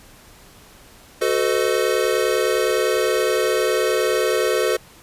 square chord, F# diminished seventh, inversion none, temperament equal with one note detuned, 370 / 440 / 509.8 / 622.3 Hz, F#4 / A4 / C5 / Eb5, 0 / 0 / -45 / 0 cents, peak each -24 / -22 / -23 / -27 dBFS, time 1.21-4.77 s, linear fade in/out 10 ms, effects pink hiss -47 dBFS RMS until 5.02 s + resampled to 32000 Hz

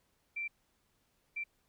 sine tone bursts at uneven times, 2349 Hz, D7, in tune, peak -35 dBFS, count 2, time 0.36-0.48 / 1.36-1.44 s, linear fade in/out 10 ms, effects pink hiss -75 dBFS RMS until 1.68 s

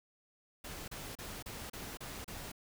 pink noise bursts, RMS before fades -45 dBFS, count 7, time 0.64-2.518 s, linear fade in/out 5 ms, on 240 ms, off 33 ms, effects none

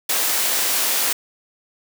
white high-pass noise, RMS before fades -20 dBFS, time 0.09-1.13 s, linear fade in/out 5 ms, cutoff 320 Hz, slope 12 dB/octave, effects none

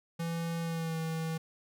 square tone with pitch glide, 167 to 161.78 Hz, E3 to E3, +23 to -32 cents, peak -33 dBFS, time 0.19-1.38 s, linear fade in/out 10 ms, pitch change -55 cents, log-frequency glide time 0.61-0.98 s, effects none

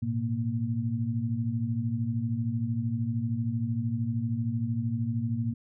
sine tone cluster, 108.5 / 121.5 / 233 Hz, A2 / B2 / A#3, -24 / -28 / -1 cents, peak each -31 dBFS, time 0.02-5.54 s, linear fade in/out 10 ms, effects none

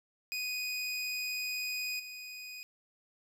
25% pulse tone with level steps, 2489 Hz, D#7, in tune, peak -30 / -39 dBFS, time 0.32-2.63 s, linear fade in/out 0 ms, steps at 1.99 s, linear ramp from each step 10 ms, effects none

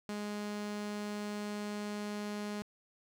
sawtooth tone, 207.7 Hz, G#3, in tune, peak -33 dBFS, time 0.09-2.62 s, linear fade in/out 0 ms, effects low-pass 10000 Hz 12 dB/octave + 10-bit

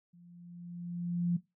sine tone with level ramp, 173.9 Hz, F3, 7 cents flat, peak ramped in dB -55 to -25 dBFS, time 0.13-1.37 s, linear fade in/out 10 ms, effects noise-tail reverb RT60 0.2 s tail -17 dB re dry

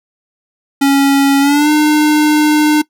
square tone with pitch glide, 277.2 to 302.3 Hz, C#4 to D#4, 0 to -50 cents, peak -8 dBFS, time 0.81-2.82 s, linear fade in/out 10 ms, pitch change +150 cents, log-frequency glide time 1.4-1.7 s, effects noise-tail reverb RT60 0.1 s tail -20 dB re dry

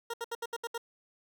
20% pulse tone bursts, 466.2 Hz, A#4, in tune, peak -29 dBFS, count 7, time 0.1-0.779 s, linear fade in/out 5 ms, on 37 ms, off 70 ms, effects none

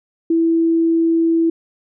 sine tone, 330 Hz, E4, 2 cents sharp, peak -12 dBFS, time 0.3-1.5 s, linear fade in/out 5 ms, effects none

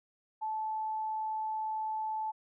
sine tone, 871 Hz, A5, 18 cents flat, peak -32 dBFS, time 0.41-2.32 s, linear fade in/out 20 ms, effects none

